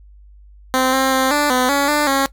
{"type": "tone with pitch steps", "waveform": "10% pulse", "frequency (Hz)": [259.4, 265, 262.7, 293.3, 252.9, 281.9, 296.4, 272.7], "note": ["C4", "C4", "C4", "D4", "B3", "C#4", "D4", "C#4"], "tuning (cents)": [-15, 22, 7, -2, 41, 29, 16, -28], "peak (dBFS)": -6, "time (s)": [0.74, 2.26], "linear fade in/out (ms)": 0, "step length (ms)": 190, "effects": ["noise-tail reverb RT60 0.1 s tail -18 dB re dry", "added 50 Hz sine -41 dBFS peak until 2.32 s"]}